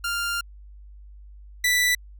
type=tone pair in turn; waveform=sawtooth; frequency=1396.9 / 1975.5 Hz; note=F6 / B6; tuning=0 / 0 cents; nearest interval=tritone; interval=600 cents; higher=second; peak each=-21 / -15 dBFS; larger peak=second; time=0.04-0.41 / 1.64-1.95 s; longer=first; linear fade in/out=5 ms; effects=added 50 Hz sine -42 dBFS peak until 2.19 s